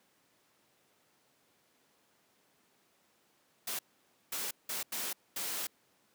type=noise bursts at uneven times; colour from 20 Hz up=white; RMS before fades=-37 dBFS; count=5; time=3.67-3.79 / 4.32-4.51 / 4.69-4.83 / 4.92-5.13 / 5.36-5.67 s; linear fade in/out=5 ms; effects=pink hiss -70 dBFS RMS until 6.14 s + high-pass 200 Hz 12 dB/octave